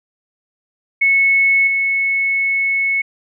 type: tone with level steps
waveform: sine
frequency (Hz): 2200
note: C#7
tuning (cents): -14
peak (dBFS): -10 / -14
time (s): 1.01-3.02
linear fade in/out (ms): 10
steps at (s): 1.67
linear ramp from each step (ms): 5
effects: none